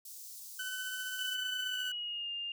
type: high-pass noise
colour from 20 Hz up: white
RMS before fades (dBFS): -48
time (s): 0.05-1.35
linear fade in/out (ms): 5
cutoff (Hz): 4800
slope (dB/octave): 24
type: tone with tremolo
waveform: 30% pulse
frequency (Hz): 1511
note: F#6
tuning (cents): +36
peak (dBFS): -33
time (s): 0.59-1.92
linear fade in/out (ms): 5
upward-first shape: triangle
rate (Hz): 15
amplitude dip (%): 35
type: tone with pitch glide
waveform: sine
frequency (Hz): 2993 to 2809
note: F#7 to F7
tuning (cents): +19 to +9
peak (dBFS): -36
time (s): 1.19-2.52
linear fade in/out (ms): 2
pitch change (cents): -110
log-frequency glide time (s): 1.66-2.31
effects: none